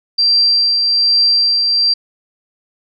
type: tone with tremolo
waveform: sine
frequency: 4715 Hz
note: D8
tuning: 6 cents sharp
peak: -8 dBFS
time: 0.18-1.94 s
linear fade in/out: 10 ms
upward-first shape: triangle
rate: 1.2 Hz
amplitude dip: 35%
effects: none